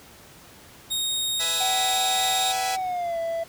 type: tone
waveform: sawtooth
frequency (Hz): 3729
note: A#7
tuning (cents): 0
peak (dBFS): -21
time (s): 0.9-2.53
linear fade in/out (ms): 20
type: chord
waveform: 5% pulse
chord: E major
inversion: second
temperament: equal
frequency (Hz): 493.9 / 659.3 / 830.6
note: B4 / E5 / G#5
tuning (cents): 0 / 0 / 0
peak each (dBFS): -23 / -20 / -20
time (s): 1.39-2.77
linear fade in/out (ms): 20
type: tone with pitch glide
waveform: triangle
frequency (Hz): 760 to 665.5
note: F#5 to E5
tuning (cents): +46 to +16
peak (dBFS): -23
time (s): 1.6-3.44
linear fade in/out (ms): 10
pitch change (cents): -230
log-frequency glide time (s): 2.76-3.18
effects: pink hiss -48 dBFS RMS until 3.48 s + high-pass 60 Hz 12 dB/octave